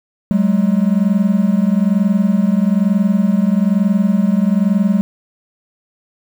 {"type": "tone pair together", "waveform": "triangle", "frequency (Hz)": [188.9, 210], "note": ["F#3", "G#3"], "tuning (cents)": [36, 19], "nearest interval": "major second", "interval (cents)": 183, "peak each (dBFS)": -12, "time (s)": [0.31, 5.01], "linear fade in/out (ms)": 0, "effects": ["7-bit"]}